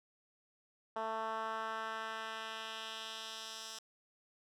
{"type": "tone with band-pass filter sweep", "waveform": "10% pulse", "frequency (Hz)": 221.9, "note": "A3", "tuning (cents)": 15, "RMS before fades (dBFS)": -42, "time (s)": [0.96, 3.79], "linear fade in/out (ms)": 5, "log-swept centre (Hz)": [850, 5600], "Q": 1.4, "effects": []}